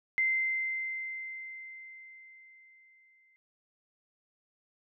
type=tone with exponential decay; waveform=sine; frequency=2079 Hz; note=C7; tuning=12 cents flat; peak=-24 dBFS; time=0.18-3.36 s; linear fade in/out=0 ms; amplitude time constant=690 ms; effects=none